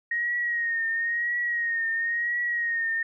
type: tone with vibrato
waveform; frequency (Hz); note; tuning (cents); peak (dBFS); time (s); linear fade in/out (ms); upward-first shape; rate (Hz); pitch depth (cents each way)
sine; 1872; A#6; +7; -24; 0.11-3.03; 5; triangle; 0.98; 56
effects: none